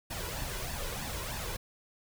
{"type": "noise with flanger", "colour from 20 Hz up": "pink", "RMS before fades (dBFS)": -37, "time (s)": [0.1, 1.57], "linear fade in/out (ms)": 10, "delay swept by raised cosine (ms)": [1.1, 2.07], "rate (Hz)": 3.2, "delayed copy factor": 0.65, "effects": []}